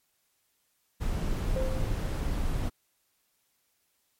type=noise; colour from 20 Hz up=brown; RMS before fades=-29 dBFS; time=1-2.7 s; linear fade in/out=20 ms
type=tone with exponential decay; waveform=sine; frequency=523.3 Hz; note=C5; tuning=in tune; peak=-28 dBFS; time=1.56-2.25 s; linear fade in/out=2 ms; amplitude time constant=150 ms
effects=white hiss -73 dBFS RMS until 4.19 s + MP3 64 kbps